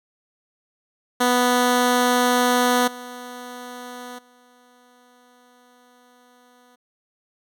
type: tone with level steps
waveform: 10% pulse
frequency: 246.9 Hz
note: B3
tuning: in tune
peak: -8 / -26 / -44 dBFS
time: 1.2-6.76 s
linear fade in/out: 10 ms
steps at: 2.87 / 4.18 s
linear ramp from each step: 10 ms
effects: none